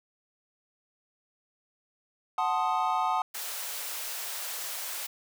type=chord; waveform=triangle; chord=F# diminished seventh; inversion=none; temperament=equal; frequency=740 / 880 / 1046.5 / 1244.5 Hz; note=F#5 / A5 / C6 / Eb6; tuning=0 / 0 / 0 / 0 cents; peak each=-28 / -28 / -31 / -29 dBFS; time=2.38-3.22 s; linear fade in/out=2 ms
type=high-pass noise; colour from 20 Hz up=white; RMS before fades=-36 dBFS; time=3.34-5.07 s; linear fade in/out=10 ms; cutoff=500 Hz; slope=24 dB/octave
effects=none